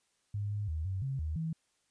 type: tone with pitch steps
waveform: sine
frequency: 102.6 / 103.5 / 78.6 / 95.1 / 134.9 / 77.8 / 161.5 Hz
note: G#2 / G#2 / D#2 / F#2 / C#3 / D#2 / E3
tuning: -21 / -5 / +18 / +48 / -47 / 0 / -35 cents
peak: -32 dBFS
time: 0.34-1.53 s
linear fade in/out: 5 ms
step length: 170 ms
effects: white hiss -75 dBFS RMS until 1.9 s + resampled to 22050 Hz